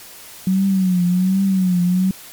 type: tone with vibrato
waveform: sine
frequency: 185.6 Hz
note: F#3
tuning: 6 cents sharp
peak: -13 dBFS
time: 0.47-2.11 s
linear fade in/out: 2 ms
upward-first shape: triangle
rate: 1.3 Hz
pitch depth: 100 cents each way
effects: white hiss -39 dBFS RMS until 2.32 s + MP3 96 kbps